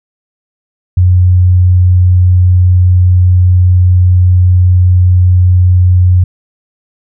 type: tone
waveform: sine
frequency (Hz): 90.5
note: F#2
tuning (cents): -38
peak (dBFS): -3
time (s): 0.97-6.24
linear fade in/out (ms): 5
effects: none

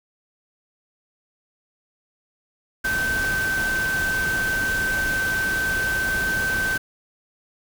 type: tone in noise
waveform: sine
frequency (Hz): 1545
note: G6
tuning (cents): -26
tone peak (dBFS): -21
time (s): 2.84-6.78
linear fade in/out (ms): 10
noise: pink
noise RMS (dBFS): -30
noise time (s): 2.84-6.78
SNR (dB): +6
effects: none

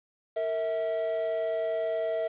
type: tone pair together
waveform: triangle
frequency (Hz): 459.1 / 649.3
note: A#4 / E5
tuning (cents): -26 / -26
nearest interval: tritone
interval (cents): 600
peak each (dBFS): -31 / -26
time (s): 0.36-2.28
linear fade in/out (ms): 10
effects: resampled to 8000 Hz + 9-bit

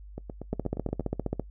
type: two click trains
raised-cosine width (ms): 2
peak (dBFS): -15 / -23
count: 14 / 8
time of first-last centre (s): 0.53-1.397 / 0.18-1.007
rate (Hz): 15 / 8.46
effects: noise-tail reverb RT60 0.1 s tail -22 dB re dry + added 50 Hz sine -43 dBFS peak until 1.5 s

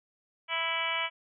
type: harmonic tone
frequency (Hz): 329.6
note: E4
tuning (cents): 0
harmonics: 2 / 3 / 4 / 5 / 6 / 7 / 8 / 9 / 10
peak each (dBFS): -40 / -36 / -38 / -41 / -39 / -32 / -44 / -35 / -43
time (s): 0.48-1.1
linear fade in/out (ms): 50
effects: none

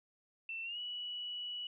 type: tone with pitch glide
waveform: sine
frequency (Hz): 2681 to 2941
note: E7 to F#7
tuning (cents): +29 to -11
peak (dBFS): -39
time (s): 0.49-1.67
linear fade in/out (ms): 2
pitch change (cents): +160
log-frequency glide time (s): 0.63-0.79
effects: none

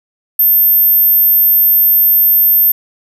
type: tone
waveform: sine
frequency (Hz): 13310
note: G#9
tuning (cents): +3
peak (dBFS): -6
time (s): 0.39-2.72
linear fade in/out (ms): 5
effects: none

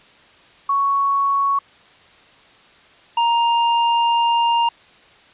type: tone pair in turn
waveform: sine / square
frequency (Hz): 1112 / 935.1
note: C#6 / A#5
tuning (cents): +5 / +5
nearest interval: minor third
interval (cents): 300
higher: first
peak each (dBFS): -15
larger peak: neither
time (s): 0.69-1.59 / 3.17-4.69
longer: second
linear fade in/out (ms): 5
effects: white hiss -49 dBFS RMS until 5.33 s + resampled to 8000 Hz

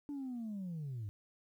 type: linear sweep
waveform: sine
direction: down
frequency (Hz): 293.7 to 97.2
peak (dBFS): -37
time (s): 0.09-1.09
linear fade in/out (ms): 0
effects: tanh soft clip ceiling -37 dBFS + 12-bit

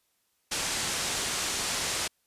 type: low-pass noise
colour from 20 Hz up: white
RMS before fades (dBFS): -31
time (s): 0.51-2.08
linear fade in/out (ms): 10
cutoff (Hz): 8600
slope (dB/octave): 24
effects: white hiss -73 dBFS RMS until 2.26 s + resampled to 32000 Hz

